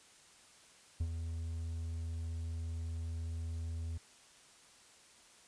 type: tone with ADSR envelope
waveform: triangle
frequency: 82.5 Hz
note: E2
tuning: 2 cents sharp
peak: -28 dBFS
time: 1-3.98 s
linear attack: 8 ms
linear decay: 59 ms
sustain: -7 dB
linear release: 10 ms
effects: white hiss -61 dBFS RMS until 5.47 s + resampled to 22050 Hz